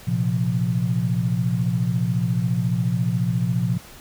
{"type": "chord", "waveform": "sine", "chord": "Bb suspended second", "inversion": "none", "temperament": "equal", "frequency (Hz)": [116.54, 130.81, 174.61], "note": ["Bb2", "C3", "F3"], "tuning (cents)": [0, 0, 0], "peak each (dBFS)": [-23, -24, -23], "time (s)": [0.07, 3.78], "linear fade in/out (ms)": 10, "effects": ["pink hiss -44 dBFS RMS until 4 s"]}